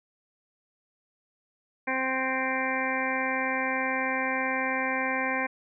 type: harmonic tone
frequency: 261.6 Hz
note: C4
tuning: in tune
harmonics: 1 / 2 / 3 / 4 / 6 / 7 / 8 / 9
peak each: -34 / -34 / -34 / -34 / -34 / -34 / -34 / -34 dBFS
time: 1.87-5.47 s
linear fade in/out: 10 ms
effects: none